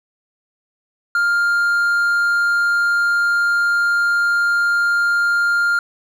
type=tone; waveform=triangle; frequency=1402 Hz; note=F6; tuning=6 cents sharp; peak=-12 dBFS; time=1.15-5.79 s; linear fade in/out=2 ms; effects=none